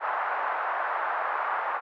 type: band-pass noise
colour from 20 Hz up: pink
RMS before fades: -29 dBFS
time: 0-1.81 s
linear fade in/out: 50 ms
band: 760 to 1500 Hz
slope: 24 dB/octave
effects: none